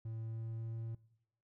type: tone with pitch glide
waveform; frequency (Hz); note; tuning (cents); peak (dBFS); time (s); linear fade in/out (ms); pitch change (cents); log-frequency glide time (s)
triangle; 112.6 to 113.71; A2 to A#2; +40 to -43; -38; 0.05-0.95; 5; +17; 0.3-0.77
effects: noise-tail reverb RT60 0.8 s tail -20 dB re dry